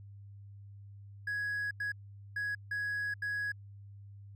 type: tone bursts at uneven times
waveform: triangle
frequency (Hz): 1667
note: G#6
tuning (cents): +6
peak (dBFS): -30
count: 5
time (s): 1.27-1.71 / 1.8-1.92 / 2.36-2.55 / 2.71-3.14 / 3.22-3.52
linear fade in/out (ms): 5
effects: tanh soft clip ceiling -27 dBFS + added 100 Hz sine -48 dBFS peak until 4.35 s